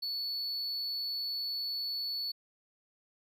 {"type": "tone", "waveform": "triangle", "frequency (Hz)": 4435, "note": "C#8", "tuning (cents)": 0, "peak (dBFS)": -32, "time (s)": [0.02, 2.32], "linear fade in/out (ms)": 10, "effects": []}